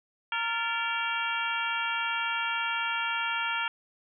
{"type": "harmonic tone with a mistuned harmonic", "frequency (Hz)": 461.8, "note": "A#4", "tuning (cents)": -16, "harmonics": [2, 3, 4, 5, 6, 7], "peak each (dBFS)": [-34, -32, -37, -35, -35, -37], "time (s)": [0.32, 3.68], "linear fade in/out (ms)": 2, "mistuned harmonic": 4, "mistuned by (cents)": -99, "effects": []}